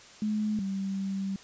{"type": "tone pair in turn", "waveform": "sine", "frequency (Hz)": [212.9, 194.26], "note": ["G#3", "G3"], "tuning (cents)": [43, -15], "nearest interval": "major second", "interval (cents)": 158, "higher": "first", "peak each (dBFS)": [-26, -29], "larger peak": "first", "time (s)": [[0.22, 0.59], [0.59, 1.36]], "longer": "second", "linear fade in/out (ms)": 2, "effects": ["white hiss -51 dBFS RMS until 1.43 s", "resampled to 16000 Hz"]}